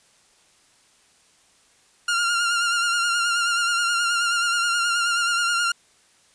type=tone with vibrato; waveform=sawtooth; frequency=1400 Hz; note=F6; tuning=4 cents sharp; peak=-16 dBFS; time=2.08-5.72 s; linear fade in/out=5 ms; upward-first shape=sine; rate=9.4 Hz; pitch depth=36 cents each way; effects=white hiss -58 dBFS RMS until 6.34 s + resampled to 22050 Hz